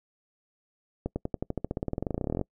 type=accelerating click train; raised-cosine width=2 ms; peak=-16 dBFS; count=28; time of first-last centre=1.06-2.413 s; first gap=100 ms; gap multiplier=0.94; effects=noise-tail reverb RT60 0.1 s tail -26 dB re dry